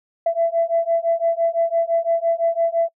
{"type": "beating tone pair", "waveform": "sine", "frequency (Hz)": [666, 671.9], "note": ["E5", "E5"], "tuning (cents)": [18, 33], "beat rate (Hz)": 5.9, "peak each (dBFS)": -19, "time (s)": [0.26, 2.89], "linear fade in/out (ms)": 5, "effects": ["noise-tail reverb RT60 0.1 s tail -26 dB re dry", "tanh soft clip ceiling -9 dBFS"]}